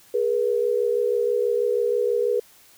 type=tone pair together; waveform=sine; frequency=415.3 / 481.5 Hz; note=G#4 / B4; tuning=0 / -44 cents; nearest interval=minor third; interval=256 cents; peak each=-23 / -21 dBFS; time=0.14-2.4 s; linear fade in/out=5 ms; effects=white hiss -53 dBFS RMS until 2.77 s